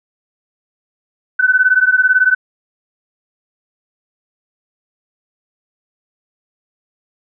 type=beating tone pair; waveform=sine; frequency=1500 / 1518 Hz; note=F#6 / F#6; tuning=+23 / +44 cents; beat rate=18 Hz; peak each=-12 dBFS; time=1.39-2.35 s; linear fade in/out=10 ms; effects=none